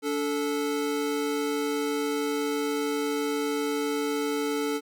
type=tone pair together; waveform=square; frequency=287.7 / 440 Hz; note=D4 / A4; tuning=-36 / 0 cents; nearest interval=perfect fifth; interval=736 cents; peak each=-30 / -29 dBFS; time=0.02-4.81 s; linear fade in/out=50 ms; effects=none